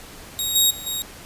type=tone with level steps; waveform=15% pulse; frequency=3774 Hz; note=A#7; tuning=21 cents sharp; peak=-15 / -7 / -26 / -17 dBFS; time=0.39-1.02 s; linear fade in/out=0 ms; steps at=0.55 / 0.7 / 0.86 s; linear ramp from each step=10 ms; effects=pink hiss -41 dBFS RMS until 1.25 s + resampled to 32000 Hz